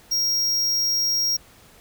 square tone, 5600 Hz, F8, 4 cents sharp, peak -20 dBFS, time 0.11-1.37 s, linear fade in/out 10 ms, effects pink hiss -51 dBFS RMS until 1.8 s

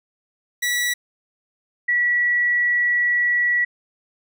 sawtooth / sine tone pair in turn, 1947 / 1939.8 Hz, B6 / B6, -25 / -32 cents, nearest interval unison, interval 7 cents, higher first, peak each -16 dBFS, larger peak neither, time 0.62-0.94 / 1.88-3.65 s, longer second, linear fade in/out 10 ms, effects none

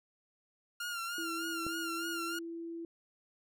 sawtooth tone with vibrato, 1396.9 Hz, F6, in tune, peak -33 dBFS, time 0.8-2.39 s, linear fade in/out 5 ms, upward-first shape sine, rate 3.3 Hz, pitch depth 54 cents each way
sine tone with pitch glide, 329.6 to 334.2 Hz, E4 to E4, 0 to +24 cents, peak -39 dBFS, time 1.18-2.85 s, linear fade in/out 2 ms, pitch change +24 cents, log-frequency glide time 1.83-2.14 s
click, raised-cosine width 2 ms, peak -29 dBFS, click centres 1.666 s
effects none

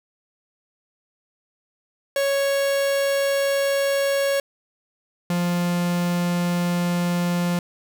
45% pulse tone pair in turn, 554.4 / 175.01 Hz, C#5 / F3, 0 / +4 cents, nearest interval octave + minor sixth, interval 1996 cents, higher first, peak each -19 / -20 dBFS, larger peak first, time 2.16-4.4 / 5.3-7.59 s, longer second, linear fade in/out 2 ms, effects none

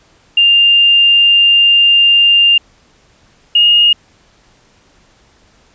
sine tone pair in turn, 2799 / 2851 Hz, F7 / F7, +3 / +35 cents, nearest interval unison, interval 32 cents, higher second, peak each -5 dBFS, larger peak neither, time 0.37-2.58 / 3.55-3.93 s, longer first, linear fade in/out 5 ms, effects pink hiss -50 dBFS RMS until 5.74 s + resampled to 16000 Hz

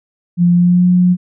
sine tone with pitch glide, 174.61 to 179.62 Hz, F3 to F3, 0 to +49 cents, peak -7 dBFS, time 0.37-1.17 s, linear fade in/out 50 ms, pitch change +49 cents, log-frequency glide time 0.53-0.86 s, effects none

